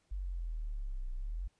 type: exponential two-way sweep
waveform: sine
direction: down then up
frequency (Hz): 49.1 to 30.03 to 49.1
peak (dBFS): -35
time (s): 0.11-1.48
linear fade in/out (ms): 10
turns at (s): 1.13
effects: pink hiss -75 dBFS RMS until 1.59 s + resampled to 22050 Hz